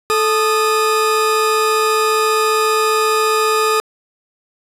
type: tone pair together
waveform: 40% pulse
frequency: 436.1 / 1233.5 Hz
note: A4 / D#6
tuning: -15 / -15 cents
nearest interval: octave + tritone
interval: 1800 cents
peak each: -15 dBFS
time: 0.1-3.8 s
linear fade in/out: 0 ms
effects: resampled to 32000 Hz + 8-bit